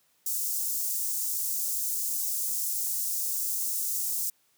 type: high-pass noise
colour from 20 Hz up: white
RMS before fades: -30 dBFS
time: 0.26-4.3 s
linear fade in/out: 5 ms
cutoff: 6200 Hz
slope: 24 dB/octave
effects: white hiss -68 dBFS RMS until 4.57 s + high-pass 80 Hz 12 dB/octave